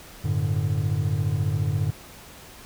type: chord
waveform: triangle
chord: G suspended second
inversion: none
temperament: equal with one note detuned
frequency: 95.48 / 110 / 146.83 Hz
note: G2 / A2 / D3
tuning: -45 / 0 / 0 cents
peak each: -24 dBFS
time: 0.24-1.91 s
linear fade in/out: 10 ms
effects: pink hiss -45 dBFS RMS until 2.65 s